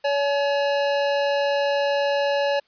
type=tone pair together; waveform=square; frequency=566 / 852.4 Hz; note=C#5 / G#5; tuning=+36 / +45 cents; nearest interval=perfect fifth; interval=709 cents; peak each=-21 / -28 dBFS; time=0.04-2.6 s; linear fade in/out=10 ms; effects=white hiss -63 dBFS RMS until 2.67 s + resampled to 11025 Hz